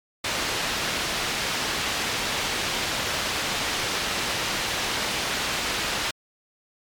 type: low-pass noise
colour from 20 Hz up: white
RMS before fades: -27 dBFS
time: 0.24-6.11 s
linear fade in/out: 5 ms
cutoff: 4200 Hz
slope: 12 dB/octave
effects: MP3 96 kbps